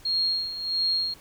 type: tone with tremolo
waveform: sine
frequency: 4257 Hz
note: C8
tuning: 29 cents sharp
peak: -21 dBFS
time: 0.05-1.14 s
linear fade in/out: 5 ms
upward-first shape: sine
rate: 1.5 Hz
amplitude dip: 70%
effects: pink hiss -52 dBFS RMS until 1.2 s